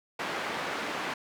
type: band-pass noise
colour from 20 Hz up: white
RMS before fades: -34 dBFS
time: 0.19-1.14 s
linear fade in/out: 5 ms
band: 210 to 1900 Hz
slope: 12 dB/octave
effects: none